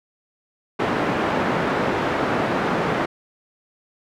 pink band-pass noise, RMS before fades -22 dBFS, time 0.79-3.06 s, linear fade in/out 10 ms, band 190 to 1600 Hz, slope 12 dB/octave, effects none

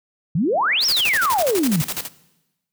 sine exponential two-way sweep, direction up then down, 141.7 to 5700 to 141.7 Hz, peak -16 dBFS, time 0.35-1.82 s, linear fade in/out 5 ms, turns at 0.86 s
white noise with tremolo, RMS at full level -25 dBFS, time 0.8-2.09 s, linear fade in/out 50 ms, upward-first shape square, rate 12 Hz, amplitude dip 80%
effects noise-tail reverb RT60 1.0 s tail -19 dB re dry

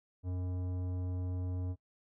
sine tone with tanh clipping, 90.8 Hz, F#2, 32 cents flat, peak -36 dBFS, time 0.23-1.76 s, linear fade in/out 50 ms, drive 14 dB, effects noise-tail reverb RT60 0.1 s tail -18 dB re dry

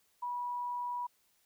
sine tone, 975 Hz, B5, 23 cents flat, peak -34 dBFS, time 0.22-1.07 s, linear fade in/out 10 ms, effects white hiss -72 dBFS RMS until 1.45 s

